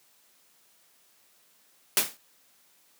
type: noise with exponential decay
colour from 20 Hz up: white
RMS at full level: -18 dBFS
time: 1.97-2.17 s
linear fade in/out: 1 ms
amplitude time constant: 42 ms
effects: white hiss -63 dBFS RMS until 2.99 s + high-pass 150 Hz 12 dB/octave